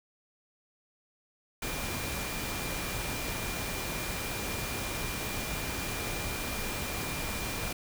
sine tone in noise, 2396 Hz, D7, 34 cents sharp, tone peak -42 dBFS, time 1.62-7.73 s, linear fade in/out 5 ms, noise pink, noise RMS -35 dBFS, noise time 1.62-7.73 s, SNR -10 dB, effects none

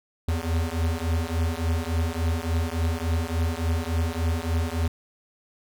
square beating tone pair, 80.7 / 84.2 Hz, E2 / E2, -36 / +37 cents, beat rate 3.5 Hz, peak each -27 dBFS, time 0.28-4.88 s, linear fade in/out 5 ms, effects none

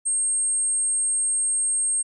sine tone, 8500 Hz, C9, 26 cents sharp, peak -20 dBFS, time 0.05-2.03 s, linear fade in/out 20 ms, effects none

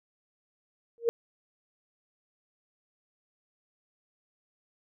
sine tone with exponential growth, 465.8 Hz, A#4, 1 cent flat, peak -17 dBFS, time 0.98-1.09 s, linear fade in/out 0 ms, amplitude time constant 22 ms, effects none

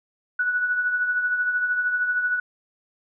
sine tone with tremolo, 1475 Hz, F#6, 6 cents flat, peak -18 dBFS, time 0.39-2.4 s, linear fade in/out 5 ms, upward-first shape triangle, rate 13 Hz, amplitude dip 55%, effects none

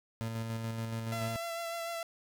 30% pulse tone with tremolo, 113.3 Hz, A#2, 49 cents flat, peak -31 dBFS, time 0.21-1.36 s, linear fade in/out 0 ms, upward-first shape square, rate 7 Hz, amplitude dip 30%
sawtooth tone with vibrato, 674 Hz, E5, 38 cents sharp, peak -32 dBFS, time 1.12-2.03 s, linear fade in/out 2 ms, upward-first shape sine, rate 6.7 Hz, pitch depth 19 cents each way
effects none

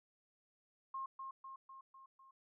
sine tone with echo, 1070 Hz, C6, 38 cents sharp, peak -40 dBFS, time 0.94-1.06 s, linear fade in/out 5 ms, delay 250 ms, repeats 5, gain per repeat -4 dB, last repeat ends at 2.31 s, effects none

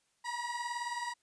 30% pulse beating tone pair, 948 / 967 Hz, A#5 / B5, +29 / -37 cents, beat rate 19 Hz, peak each -37 / -35 dBFS, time 0.24-1.14 s, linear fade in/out 20 ms, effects white hiss -75 dBFS RMS until 1.22 s + resampled to 22050 Hz

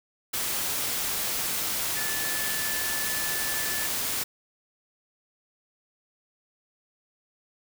sine tone in noise, 1744 Hz, A6, 16 cents flat, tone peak -34 dBFS, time 1.96-3.87 s, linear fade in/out 10 ms, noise white, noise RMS -29 dBFS, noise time 0.33-4.24 s, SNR -8 dB, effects none

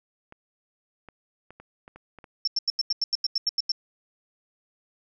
clicks, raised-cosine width 0.5 ms, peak -30 dBFS, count 8, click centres 0.324 / 1.087 / 1.506 / 1.6 / 1.879 / 1.96 / 2.187 / 2.242 s
sine tone bursts, 5400 Hz, E8, 41 cents sharp, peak -21 dBFS, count 12, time 2.45-3.718 s, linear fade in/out 2 ms, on 25 ms, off 88 ms
effects none

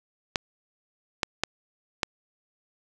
clicks, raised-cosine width 0.2 ms, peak -6 dBFS, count 4, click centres 0.358 / 1.232 / 1.436 / 2.032 s, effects none

